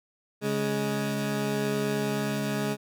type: tone pair together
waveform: 20% pulse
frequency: 139.2 / 208.4 Hz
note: C#3 / G#3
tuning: +8 / +6 cents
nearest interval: perfect fifth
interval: 698 cents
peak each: -26 / -23 dBFS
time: 0.41-2.77 s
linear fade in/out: 50 ms
effects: none

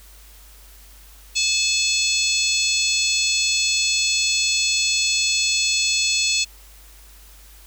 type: harmonic tone with a mistuned harmonic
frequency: 864 Hz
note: A5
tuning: 32 cents flat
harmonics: 3 / 4 / 5 / 6 / 7 / 8 / 9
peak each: -23 / -26 / -23 / -30 / -30 / -27 / -26 dBFS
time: 1.35-6.45 s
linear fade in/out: 20 ms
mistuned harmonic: 8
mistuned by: -47 cents
effects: added 50 Hz sine -45 dBFS peak until 7.66 s + white hiss -49 dBFS RMS until 7.66 s

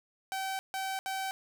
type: tone bursts at uneven times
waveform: sawtooth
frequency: 769 Hz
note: G5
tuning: 33 cents flat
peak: -29 dBFS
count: 3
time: 0.32-0.59 / 0.74-0.99 / 1.06-1.31 s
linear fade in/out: 0 ms
effects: none

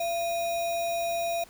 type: tone with sample-and-hold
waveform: sine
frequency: 680 Hz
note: F5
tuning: 46 cents flat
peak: -26 dBFS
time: 0-1.44 s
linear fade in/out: 5 ms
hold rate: 3150 Hz
effects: pink hiss -53 dBFS RMS until 1.49 s

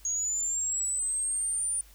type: linear sweep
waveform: sine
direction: up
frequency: 6610 to 9350 Hz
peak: -27 dBFS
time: 0.05-1.81 s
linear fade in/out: 2 ms
effects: added 50 Hz sine -53 dBFS peak until 1.94 s + white hiss -58 dBFS RMS until 1.94 s

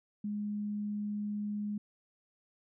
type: tone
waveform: sine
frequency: 207.7 Hz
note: G#3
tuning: in tune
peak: -33 dBFS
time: 0.24-1.78 s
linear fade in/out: 5 ms
effects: none

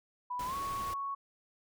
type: tone with pitch glide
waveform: sine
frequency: 987.8 to 1108.8 Hz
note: B5 to C#6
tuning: 0 to 0 cents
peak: -34 dBFS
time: 0.3-1.15 s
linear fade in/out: 10 ms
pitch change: +200 cents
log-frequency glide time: 0.45-0.55 s
type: noise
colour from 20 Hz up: pink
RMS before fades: -45 dBFS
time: 0.39-0.94 s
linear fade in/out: 5 ms
effects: none

